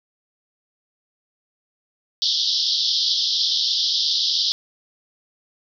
white band-pass noise, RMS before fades -21 dBFS, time 2.22-4.52 s, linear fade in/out 0 ms, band 3200 to 5400 Hz, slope 96 dB/octave, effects none

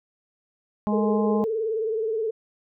harmonic tone, 209.1 Hz, G#3, 12 cents sharp, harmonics 1 / 2 / 3 / 4 / 5, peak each -22 / -34 / -32 / -32 / -34 dBFS, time 0.87-1.44 s, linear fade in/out 0 ms
sine tone with vibrato, 442.2 Hz, A4, 9 cents sharp, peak -23 dBFS, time 0.92-2.31 s, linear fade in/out 10 ms, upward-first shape sine, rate 19 Hz, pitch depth 67 cents each way
effects none

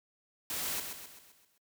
white noise with echo, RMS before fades -36 dBFS, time 0.5-0.8 s, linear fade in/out 2 ms, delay 130 ms, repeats 6, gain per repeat -6 dB, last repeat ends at 1.58 s, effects noise-tail reverb RT60 0.1 s tail -23 dB re dry + high-pass 80 Hz 12 dB/octave

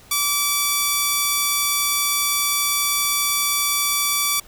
5% pulse tone, 1155 Hz, D6, 29 cents flat, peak -6 dBFS, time 0.11-4.4 s, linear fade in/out 5 ms, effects pink hiss -48 dBFS RMS until 4.47 s

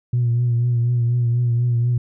sine tone with vibrato, 120 Hz, B2, 49 cents flat, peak -14 dBFS, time 0.13-1.98 s, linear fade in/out 5 ms, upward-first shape triangle, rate 4.1 Hz, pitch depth 44 cents each way, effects tanh soft clip ceiling -12 dBFS

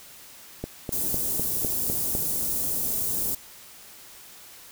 click train, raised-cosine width 2 ms, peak -16 dBFS, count 7, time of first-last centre 0.64-2.151 s, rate 3.97 Hz
white band-stop noise, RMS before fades -27 dBFS, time 0.92-3.35 s, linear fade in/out 5 ms, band 420 to 9500 Hz, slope 12 dB/octave
effects white hiss -47 dBFS RMS until 4.71 s

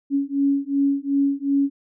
sine beating tone pair, 277.6 / 280.3 Hz, C#4 / C#4, +3 / +19 cents, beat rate 2.7 Hz, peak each -21 dBFS, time 0.1-1.7 s, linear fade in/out 50 ms, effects none

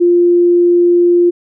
sine tone, 349.2 Hz, F4, in tune, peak -6 dBFS, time 0-1.31 s, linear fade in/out 20 ms, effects none

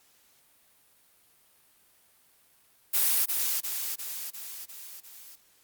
blue noise with echo, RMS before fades -24 dBFS, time 2.93-3.26 s, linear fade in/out 20 ms, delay 350 ms, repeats 6, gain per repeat -4 dB, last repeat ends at 5.36 s, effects white hiss -63 dBFS RMS until 5.63 s + Opus 48 kbps

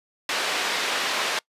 white band-pass noise, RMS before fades -26 dBFS, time 0.29-1.39 s, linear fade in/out 2 ms, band 380 to 3500 Hz, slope 12 dB/octave, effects noise-tail reverb RT60 0.1 s tail -24 dB re dry + resampled to 32000 Hz

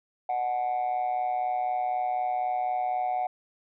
sine tone with amplitude modulation, 737 Hz, F#5, 7 cents flat, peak -20 dBFS, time 0.29-3.27 s, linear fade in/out 5 ms, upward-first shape sine, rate 124 Hz, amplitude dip 75%, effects tanh soft clip ceiling -22 dBFS

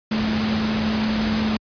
sine tone in noise, 217.4 Hz, A3, 21 cents flat, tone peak -20 dBFS, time 0.11-1.57 s, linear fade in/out 5 ms, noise pink, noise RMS -26 dBFS, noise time 0.11-1.57 s, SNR +3 dB, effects high-pass 60 Hz 12 dB/octave + resampled to 11025 Hz

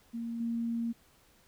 sine tone with level steps, 232.1 Hz, A#3, 7 cents flat, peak -34 / -30 dBFS, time 0.13-0.93 s, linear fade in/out 20 ms, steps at 0.4 s, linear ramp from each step 5 ms, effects pink hiss -64 dBFS RMS until 1.47 s

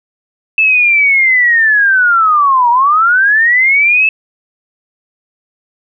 sine linear two-way sweep, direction down then up, 2637 to 932.3 to 2637 Hz, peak -6 dBFS, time 0.58-4.09 s, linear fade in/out 2 ms, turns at 2.7 s, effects none

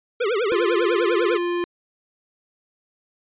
square tone with vibrato, 440 Hz, A4, in tune, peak -20 dBFS, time 0.2-1.38 s, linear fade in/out 10 ms, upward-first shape triangle, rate 10 Hz, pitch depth 280 cents each way
square tone, 349.2 Hz, F4, in tune, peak -22 dBFS, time 0.52-1.64 s, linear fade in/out 0 ms
effects resampled to 8000 Hz

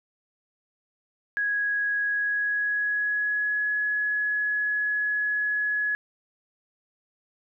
sine tone with pitch glide, 1661.2 to 1689.3 Hz, G#6 to G#6, 0 to +29 cents, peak -23 dBFS, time 1.37-5.95 s, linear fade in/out 0 ms, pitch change +29 cents, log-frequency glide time 2.04-3.72 s, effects none

